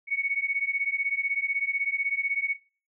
sine beating tone pair, 2217 / 2233 Hz, C#7 / C#7, 0 / +12 cents, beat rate 16 Hz, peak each -28 dBFS, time 0.07-2.57 s, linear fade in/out 50 ms, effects noise-tail reverb RT60 0.4 s tail -20 dB re dry

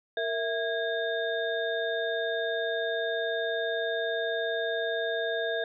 sine tone cluster, 460.9 / 660 / 1641 / 3642 Hz, A#4 / E5 / G#6 / A#7, -20 / +2 / -21 / -41 cents, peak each -32 / -31 / -33 / -38 dBFS, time 0.17-5.64 s, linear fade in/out 2 ms, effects none

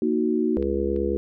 sine chord, D# minor, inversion second, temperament equal, 233.1 / 311.1 / 370 Hz, A#3 / D#4 / F#4, 0 / 0 / 0 cents, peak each -24 dBFS, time 0.02-0.57 s, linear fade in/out 2 ms
harmonic tone, 69.2 Hz, C#2, 2 cents flat, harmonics 1 / 3 / 4 / 5 / 6 / 7, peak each -30 / -30 / -37 / -26 / -28 / -28 dBFS, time 0.57-1.17 s, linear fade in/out 0 ms
clicks, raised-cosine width 0.3 ms, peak -28 / -34 dBFS, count 2, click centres 0.626 / 0.963 s
effects none

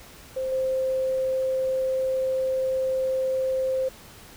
sine tone with level steps, 523.3 Hz, C5, in tune, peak -25 / -22 dBFS, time 0.36-3.89 s, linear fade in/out 10 ms, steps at 0.52 s, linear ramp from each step 2 ms, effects pink hiss -47 dBFS RMS until 4.36 s

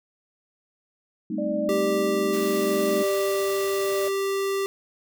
sine chord, A half-diminished seventh, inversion third, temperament equal, 196 / 220 / 261.6 / 311.1 Hz, G3 / A3 / C4 / Eb4, 0 / 0 / 0 / 0 cents, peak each -32 / -30 / -34 / -30 dBFS, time 1.3-3.03 s, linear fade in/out 5 ms
sine tone with tremolo, 594 Hz, D5, 20 cents sharp, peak -24 dBFS, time 1.38-4.08 s, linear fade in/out 5 ms, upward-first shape triangle, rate 0.76 Hz, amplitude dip 65%
square tone, 392 Hz, G4, in tune, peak -24 dBFS, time 1.69-4.66 s, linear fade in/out 0 ms
white noise, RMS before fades -38 dBFS, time 2.32-4.1 s, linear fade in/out 20 ms
effects none

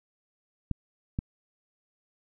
clicks, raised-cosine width 5 ms, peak -16 dBFS, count 2, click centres 0.713 / 1.189 s, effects none

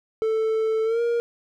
triangle tone with pitch glide, 441.6 to 470.6 Hz, A4 to A#4, +6 to +16 cents, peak -18 dBFS, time 0.22-1.2 s, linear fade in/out 0 ms, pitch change +110 cents, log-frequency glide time 0.84-1.01 s, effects none

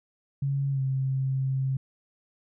sine tone with pitch glide, 138.59 to 133.33 Hz, C#3 to C3, 0 to +33 cents, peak -24 dBFS, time 0.42-1.77 s, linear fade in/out 5 ms, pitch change -67 cents, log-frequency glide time 0.71-0.81 s, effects none

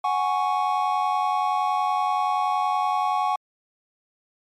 triangle chord, F# suspended second, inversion none, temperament equal, 740 / 830.6 / 1108.7 Hz, F#5 / G#5 / C#6, 0 / 0 / 0 cents, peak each -23 dBFS, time 0.04-3.36 s, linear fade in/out 5 ms, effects MP3 64 kbps

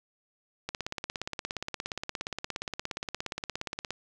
click train, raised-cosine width 0.2 ms, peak -16 dBFS, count 56, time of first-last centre 0.69-3.906 s, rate 17.1 Hz, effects none

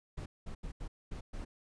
brown noise bursts at uneven times, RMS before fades -41 dBFS, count 6, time 0.17-0.26 / 0.46-0.55 / 0.63-0.72 / 0.8-0.88 / 1.11-1.21 / 1.33-1.45 s, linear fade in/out 10 ms, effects resampled to 22050 Hz

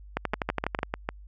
two click trains, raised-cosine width 0.5 ms, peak -11 / -12 dBFS, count 9 / 6, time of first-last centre 0.17-0.831 / 0.34-1.09 s, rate 12.1 / 6.67 Hz, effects added 50 Hz sine -44 dBFS peak until 1.27 s

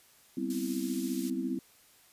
sine chord, C major seventh, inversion second, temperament equal, 196 / 246.9 / 261.6 / 329.6 Hz, G3 / B3 / C4 / E4, 0 / 0 / 0 / 0 cents, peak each -38 / -37 / -34 / -36 dBFS, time 0.37-1.59 s, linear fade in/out 5 ms
pink high-pass noise, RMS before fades -45 dBFS, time 0.5-1.3 s, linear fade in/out 2 ms, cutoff 4700 Hz, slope 12 dB/octave
effects white hiss -61 dBFS RMS until 2.12 s + resampled to 32000 Hz

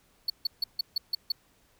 triangle tone bursts, 4429 Hz, C#8, 2 cents flat, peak -23 dBFS, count 7, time 0.28-1.32 s, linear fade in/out 5 ms, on 20 ms, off 150 ms, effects pink hiss -65 dBFS RMS until 1.79 s

